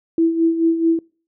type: tone with tremolo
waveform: sine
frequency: 329.6 Hz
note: E4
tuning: in tune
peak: -11 dBFS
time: 0.18-0.99 s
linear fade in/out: 2 ms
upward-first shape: sine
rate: 4.6 Hz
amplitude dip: 65%
effects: noise-tail reverb RT60 0.4 s tail -26 dB re dry